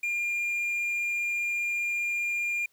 triangle tone with quantisation, 2405 Hz, D7, 41 cents sharp, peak -25 dBFS, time 0.03-2.66 s, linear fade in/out 5 ms, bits 9, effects white hiss -68 dBFS RMS until 2.72 s

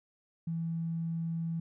triangle tone with tanh clipping, 165.4 Hz, E3, 6 cents sharp, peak -31 dBFS, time 0.47-1.6 s, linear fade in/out 5 ms, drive 3 dB, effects none

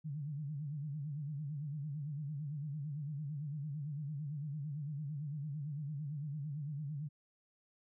sine tone with vibrato, 146.83 Hz, D3, in tune, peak -38 dBFS, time 0.04-7.09 s, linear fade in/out 20 ms, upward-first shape sine, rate 8.9 Hz, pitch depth 120 cents each way, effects none

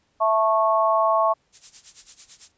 harmonic tone, 220 Hz, A3, in tune, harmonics 3 / 4 / 5, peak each -20 / -24 / -20 dBFS, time 0.2-1.34 s, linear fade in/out 20 ms
violet noise with tremolo, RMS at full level -33 dBFS, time 1.52-2.52 s, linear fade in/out 50 ms, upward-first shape sine, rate 9 Hz, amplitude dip 85%
effects pink hiss -67 dBFS RMS until 2.57 s + resampled to 16000 Hz

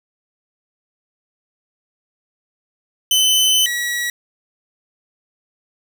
sawtooth tone pair in turn, 3037 / 1925.9 Hz, F#7 / B6, +44 / -44 cents, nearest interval minor sixth, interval 788 cents, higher first, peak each -9 / -16 dBFS, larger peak first, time 3.11-3.66 / 3.66-4.1 s, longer first, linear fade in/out 2 ms, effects 7-bit

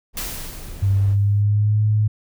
brown noise, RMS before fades -34 dBFS, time 0.13-1.17 s, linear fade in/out 50 ms
white noise with exponential decay, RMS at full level -27 dBFS, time 0.17-1.42 s, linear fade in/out 1 ms, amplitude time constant 270 ms
sine tone with pitch glide, 98.4 to 106.69 Hz, G2 to G#2, +7 to +47 cents, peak -14 dBFS, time 0.82-2.08 s, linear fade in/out 10 ms, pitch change +140 cents, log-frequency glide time 0.94-1.82 s
effects none

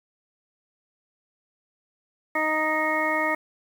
harmonic tone, 311.1 Hz, D#4, in tune, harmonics 1 / 2 / 3 / 4 / 6 / 7, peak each -31 / -28 / -29 / -30 / -27 / -29 dBFS, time 2.35-3.35 s, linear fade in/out 5 ms, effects 8-bit

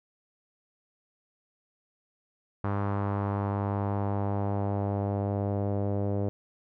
sawtooth tone with low-pass filter sweep, 100.6 Hz, G2, 45 cents sharp, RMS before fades -29 dBFS, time 2.64-6.29 s, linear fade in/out 0 ms, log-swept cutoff 1200 to 540 Hz, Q 2.1, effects none

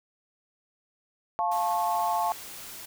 sine chord, F augmented, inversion none, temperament just, 698.5 / 873.1 / 1091.3 Hz, F5 / A5 / C#6, 0 / -14 / -27 cents, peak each -28 / -27 / -31 dBFS, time 1.39-2.32 s, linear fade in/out 0 ms
white noise, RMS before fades -42 dBFS, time 1.51-2.86 s, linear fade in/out 10 ms
effects none

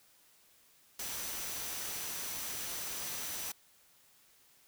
sine tone in noise, 5940 Hz, F#8, 6 cents sharp, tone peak -47 dBFS, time 0.99-3.52 s, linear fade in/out 5 ms, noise white, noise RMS -40 dBFS, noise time 0.99-3.52 s, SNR -10 dB, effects white hiss -65 dBFS RMS until 4.67 s

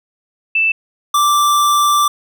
sine / square tone pair in turn, 2647 / 1173.7 Hz, E7 / D6, +7 / -1 cents, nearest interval octave + major second, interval 1408 cents, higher first, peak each -11 dBFS, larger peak neither, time 0.55-0.72 / 1.14-2.08 s, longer second, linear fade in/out 5 ms, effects none

